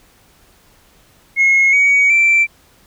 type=tone with pitch steps; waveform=sine; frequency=2165 / 2252 / 2342 Hz; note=C#7 / C#7 / D7; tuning=-41 / +27 / -5 cents; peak=-7 dBFS; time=1.36-2.47 s; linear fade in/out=50 ms; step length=370 ms; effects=tanh soft clip ceiling -6 dBFS + pink hiss -51 dBFS RMS until 2.86 s